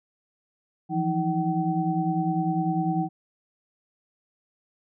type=tone cluster; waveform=sine; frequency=164.6 / 174.6 / 318.7 / 762 Hz; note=E3 / F3 / D#4 / G5; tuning=-2 / 0 / +42 / -49 cents; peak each=-28 dBFS; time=0.89-3.09 s; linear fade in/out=50 ms; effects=none